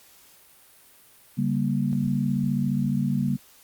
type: chord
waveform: sine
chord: G diminished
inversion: second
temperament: just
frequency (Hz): 141.12 / 196 / 235.2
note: Db3 / G3 / Bb3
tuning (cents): +31 / 0 / +16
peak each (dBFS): -26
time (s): 1.37-3.37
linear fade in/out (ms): 20
effects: white hiss -54 dBFS RMS until 3.63 s + Opus 48 kbps